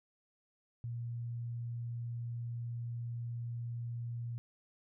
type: tone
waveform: sine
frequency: 118.3 Hz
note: A#2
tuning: 26 cents sharp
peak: -37 dBFS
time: 0.84-4.38 s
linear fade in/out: 0 ms
effects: none